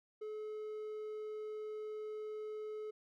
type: tone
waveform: triangle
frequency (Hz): 428.5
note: A4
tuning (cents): -46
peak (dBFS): -39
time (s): 0.21-2.91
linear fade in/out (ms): 10
effects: none